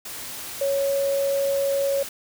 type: tone in noise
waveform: sine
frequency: 554.4 Hz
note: C#5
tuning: in tune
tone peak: -20 dBFS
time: 0.61-2.03 s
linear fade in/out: 5 ms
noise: white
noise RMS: -35 dBFS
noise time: 0.05-2.09 s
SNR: +12 dB
effects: none